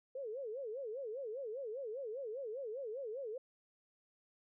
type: tone with vibrato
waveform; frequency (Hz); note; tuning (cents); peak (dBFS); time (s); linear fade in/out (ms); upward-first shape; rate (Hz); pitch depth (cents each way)
sine; 487; B4; -24; -40; 0.15-3.38; 5; sine; 5; 250
effects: none